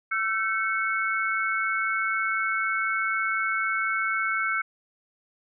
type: tone cluster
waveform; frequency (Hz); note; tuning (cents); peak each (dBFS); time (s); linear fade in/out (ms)
sine; 1338 / 1539 / 2204; E6 / G6 / C#7; +25 / -32 / -11; -28; 0.11-4.62; 10
effects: none